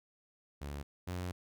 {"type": "tone pair in turn", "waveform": "sawtooth", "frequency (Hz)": [71.5, 90.08], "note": ["D2", "F#2"], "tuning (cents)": [-46, -46], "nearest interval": "major third", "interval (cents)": 400, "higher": "second", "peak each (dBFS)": [-36, -33], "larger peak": "second", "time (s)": [[0.61, 0.83], [1.07, 1.32]], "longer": "second", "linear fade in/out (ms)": 10, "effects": []}